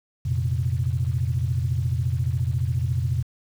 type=chord; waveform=sine; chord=F suspended fourth; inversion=none; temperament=equal; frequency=87.31 / 116.54 / 130.81 Hz; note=F2 / Bb2 / C3; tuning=0 / 0 / 0 cents; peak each=-25 dBFS; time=0.25-3.23 s; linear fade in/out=10 ms; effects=tanh soft clip ceiling -12 dBFS + 8-bit